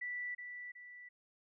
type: tone with echo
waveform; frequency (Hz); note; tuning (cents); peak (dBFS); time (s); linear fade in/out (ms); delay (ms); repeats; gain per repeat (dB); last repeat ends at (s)
sine; 1967; B6; -7; -38; 0.01-0.35; 10; 370; 2; -6; 1.09
effects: none